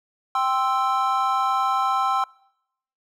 triangle chord, C major, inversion second, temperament equal, 784 / 1046.5 / 1318.5 Hz, G5 / C6 / E6, 0 / 0 / 0 cents, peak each -22 dBFS, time 0.35-2.24 s, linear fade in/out 2 ms, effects noise-tail reverb RT60 0.8 s tail -25 dB re dry

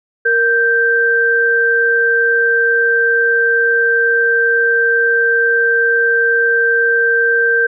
sine tone pair together, 466.2 / 1568 Hz, A#4 / G6, 0 / 0 cents, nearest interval octave + major sixth, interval 2100 cents, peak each -16 / -11 dBFS, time 0.25-7.67 s, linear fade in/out 10 ms, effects none

